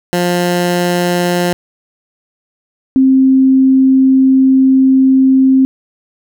15% pulse / sine tone pair in turn, 176.4 / 264.3 Hz, F3 / C4, +18 / +18 cents, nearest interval perfect fifth, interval 700 cents, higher second, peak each -5 dBFS, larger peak neither, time 0.13-1.53 / 2.96-5.65 s, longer second, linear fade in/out 0 ms, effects none

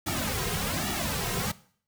pink noise with flanger, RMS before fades -30 dBFS, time 0.06-1.52 s, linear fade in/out 10 ms, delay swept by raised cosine 1.9 to 3.5 ms, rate 1.2 Hz, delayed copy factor -1, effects noise-tail reverb RT60 0.5 s tail -18 dB re dry

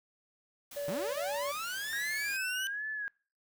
white noise, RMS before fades -48 dBFS, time 0.71-2.37 s, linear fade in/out 5 ms
triangle tone, 573 Hz, D5, 43 cents flat, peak -32 dBFS, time 0.76-1.52 s, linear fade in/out 10 ms
sawtooth linear sweep, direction up, 138.59 to 3008 Hz, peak -32 dBFS, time 0.88-2.67 s, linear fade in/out 0 ms
sine tone with vibrato, 1612 Hz, G6, 48 cents sharp, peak -34 dBFS, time 1.93-3.08 s, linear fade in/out 0 ms, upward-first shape sine, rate 1.3 Hz, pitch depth 130 cents each way
effects noise-tail reverb RT60 0.4 s tail -26 dB re dry

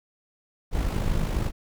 brown noise with amplitude modulation, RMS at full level -23 dBFS, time 0.71-1.52 s, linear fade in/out 50 ms, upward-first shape sine, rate 52 Hz, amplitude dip 50%, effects none

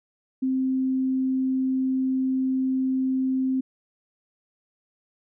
sine tone, 261.6 Hz, C4, in tune, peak -21 dBFS, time 0.42-3.61 s, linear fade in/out 10 ms, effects none

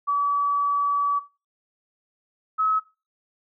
sine tone pair in turn, 1145 / 1285.2 Hz, D6 / E6, -44 / -44 cents, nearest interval major second, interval 200 cents, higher second, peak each -19 dBFS, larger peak neither, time 0.07-1.2 / 2.58-2.8 s, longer first, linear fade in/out 20 ms, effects noise-tail reverb RT60 0.3 s tail -18 dB re dry

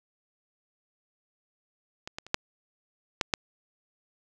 clicks, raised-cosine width 0.2 ms, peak -20 / -18 / -28 / -6 / -7 / -6 dBFS, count 6, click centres 2.075 / 2.185 / 2.266 / 2.344 / 3.212 / 3.338 s, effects none

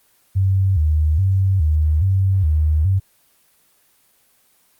sine tone with vibrato, 86 Hz, F2, 26 cents flat, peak -13 dBFS, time 0.35-3 s, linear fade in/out 20 ms, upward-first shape square, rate 1.2 Hz, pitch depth 190 cents each way, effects white hiss -58 dBFS RMS until 4.79 s + Opus 24 kbps

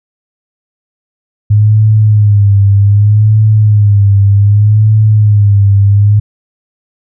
sine tone with vibrato, 103.83 Hz, G#2, in tune, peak -3 dBFS, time 1.5-6.2 s, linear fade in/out 10 ms, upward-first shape sine, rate 0.65 Hz, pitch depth 71 cents each way, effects none

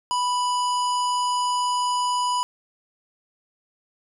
harmonic tone with a mistuned harmonic, 987.8 Hz, B5, in tune, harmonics 1 / 3 / 5 / 7 / 9 / 10, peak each -21 / -32 / -34 / -36 / -44 / -40 dBFS, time 0.11-2.43 s, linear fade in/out 0 ms, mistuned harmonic 9, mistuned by +49 cents, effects 10-bit

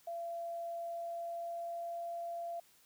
sine tone with pitch glide, 680 to 683.9 Hz, F5 to F5, -46 to -36 cents, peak -38 dBFS, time 0.07-2.6 s, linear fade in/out 5 ms, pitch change +10 cents, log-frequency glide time 0.83-2.01 s, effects white hiss -66 dBFS RMS until 2.85 s

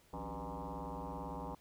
sine tone with frequency modulation, 379.5 Hz, F#4, 44 cents sharp, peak -40 dBFS, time 0.13-1.55 s, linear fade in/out 5 ms, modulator 111 Hz, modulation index 5.9, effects pink hiss -67 dBFS RMS until 1.6 s

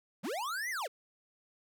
square linear two-way sweep, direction up then down, 146.1 to 2089 to 380.6 Hz, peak -35 dBFS, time 0.23-0.88 s, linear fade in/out 20 ms, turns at 0.7 s, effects none

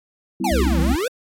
sine chord, E minor, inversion first, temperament equal with one note detuned, 196 / 252.1 / 329.6 Hz, G3 / B3 / E4, 0 / +36 / 0 cents, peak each -25 dBFS, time 0.4-0.93 s, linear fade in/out 5 ms
square exponential two-way sweep, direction down then up, 911 to 153 to 534 Hz, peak -21 dBFS, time 0.44-1.08 s, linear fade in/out 5 ms, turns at 0.8 s
sine tone, 66.9 Hz, C2, 39 cents sharp, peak -18 dBFS, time 0.51-0.96 s, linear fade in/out 10 ms
effects AAC 48 kbps

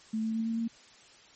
sine tone with pitch steps, 220 / 222.3 / 224.6 / 227 / 229.3 Hz, A3 / A3 / A3 / A#3 / A#3, 0 / +18 / +36 / -46 / -28 cents, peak -28 dBFS, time 0.13-0.68 s, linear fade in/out 10 ms, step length 110 ms, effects white hiss -56 dBFS RMS until 1.35 s + MP3 32 kbps

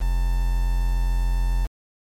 triangle tone with quantisation, 43.65 Hz, F1, in tune, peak -16 dBFS, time 0-1.67 s, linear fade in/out 20 ms, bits 6, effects MP3 64 kbps

